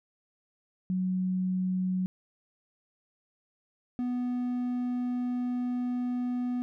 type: tone pair in turn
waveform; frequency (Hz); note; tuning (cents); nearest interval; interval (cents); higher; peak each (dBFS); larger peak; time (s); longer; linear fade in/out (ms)
sine / triangle; 185 / 246.9; F#3 / B3; 0 / 0; perfect fourth; 500; second; -26; neither; 0.9-2.06 / 3.99-6.62; second; 0
effects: none